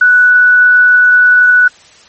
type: tone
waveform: sine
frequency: 1480 Hz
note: F#6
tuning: in tune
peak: -3 dBFS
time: 0.01-1.68 s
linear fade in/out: 5 ms
effects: white hiss -41 dBFS RMS until 2.08 s + MP3 32 kbps